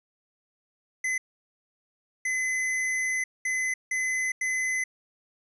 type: tone bursts at uneven times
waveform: square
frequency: 2032 Hz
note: B6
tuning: 49 cents sharp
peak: -26 dBFS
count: 5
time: 1.04-1.18 / 2.25-3.24 / 3.45-3.74 / 3.91-4.32 / 4.41-4.84 s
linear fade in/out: 5 ms
effects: resampled to 24000 Hz